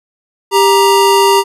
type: tone pair together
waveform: square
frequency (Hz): 395.3 / 940.2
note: G4 / A#5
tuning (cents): +15 / +15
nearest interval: octave + minor third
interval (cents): 1500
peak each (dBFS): -10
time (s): 0.51-1.44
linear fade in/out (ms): 50
effects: resampled to 32000 Hz